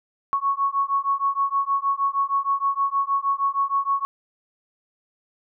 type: beating tone pair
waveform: sine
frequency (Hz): 1104 / 1110.4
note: C#6 / C#6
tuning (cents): -7 / +3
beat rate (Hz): 6.4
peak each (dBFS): -23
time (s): 0.33-4.05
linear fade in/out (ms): 0
effects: none